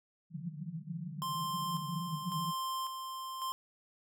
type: band-pass noise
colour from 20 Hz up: pink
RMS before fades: -41 dBFS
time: 0.3-2.54 s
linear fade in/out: 50 ms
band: 150 to 180 Hz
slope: 96 dB/octave
type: tone with tremolo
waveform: square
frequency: 1050 Hz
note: C6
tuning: 6 cents sharp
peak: -35 dBFS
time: 1.22-3.52 s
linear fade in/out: 0 ms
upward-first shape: square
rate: 0.91 Hz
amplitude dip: 45%
effects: none